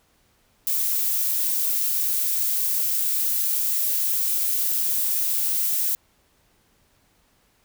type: noise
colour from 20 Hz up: violet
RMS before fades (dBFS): -23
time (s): 0.67-5.95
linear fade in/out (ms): 0
effects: pink hiss -63 dBFS RMS until 7.64 s